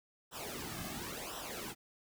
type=noise with flanger; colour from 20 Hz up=pink; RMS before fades=-43 dBFS; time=0.31-1.75 s; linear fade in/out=50 ms; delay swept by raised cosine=0.44 to 2.14 ms; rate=0.95 Hz; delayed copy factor=-0.8; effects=none